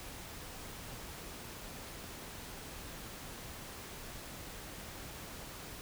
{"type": "silence", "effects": ["pink hiss -47 dBFS RMS until 5.81 s"]}